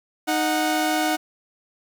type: tone pair together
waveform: sawtooth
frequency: 309.5 / 736.1 Hz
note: D#4 / F#5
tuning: -9 / -9 cents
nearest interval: octave + minor third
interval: 1500 cents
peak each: -19 dBFS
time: 0.27-1.17 s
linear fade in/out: 20 ms
effects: 9-bit